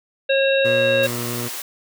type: harmonic tone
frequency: 543 Hz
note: C#5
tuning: 36 cents flat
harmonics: 1 / 3 / 5 / 7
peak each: -16 / -24 / -23 / -26 dBFS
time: 0.29-1.07 s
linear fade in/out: 10 ms
type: tone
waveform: 15% pulse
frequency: 120 Hz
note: B2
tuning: 49 cents flat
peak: -19 dBFS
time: 0.64-1.49 s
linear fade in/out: 20 ms
type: high-pass noise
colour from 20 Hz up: white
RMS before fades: -30 dBFS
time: 1.03-1.62 s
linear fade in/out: 2 ms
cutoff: 270 Hz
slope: 48 dB/octave
effects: none